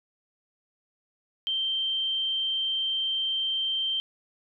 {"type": "tone", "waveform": "sine", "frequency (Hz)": 3136, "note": "G7", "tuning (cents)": 0, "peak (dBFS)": -25, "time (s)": [1.47, 4], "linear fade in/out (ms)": 0, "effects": []}